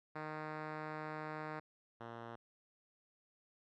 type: tone pair in turn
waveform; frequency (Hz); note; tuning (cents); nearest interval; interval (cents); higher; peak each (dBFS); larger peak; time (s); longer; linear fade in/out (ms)
5% pulse; 154.4 / 116.33; D#3 / A#2; -13 / -3; perfect fourth; 490; first; -30 / -35; first; 0.15-1.6 / 2-2.36; first; 10
effects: low-pass 2000 Hz 12 dB/octave